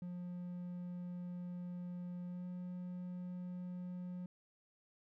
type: tone with pitch glide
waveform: triangle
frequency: 177.6 to 179.66 Hz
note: F3 to F3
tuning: +29 to +49 cents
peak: -40 dBFS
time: 0.02-4.26 s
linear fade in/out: 2 ms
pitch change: +20 cents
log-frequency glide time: 2.26-2.46 s
effects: none